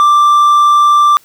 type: tone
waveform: triangle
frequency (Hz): 1178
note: D6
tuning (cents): +5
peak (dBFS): -3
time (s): 0-1.17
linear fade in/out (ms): 0
effects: white hiss -47 dBFS RMS until 1.24 s